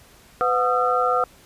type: tone cluster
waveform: sine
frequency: 502 / 727 / 1234 / 1348 Hz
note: B4 / F#5 / D#6 / E6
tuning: +28 / -31 / -15 / +38 cents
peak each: -23 dBFS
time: 0.41-1.24 s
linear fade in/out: 0 ms
effects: pink hiss -51 dBFS RMS until 1.45 s + resampled to 32000 Hz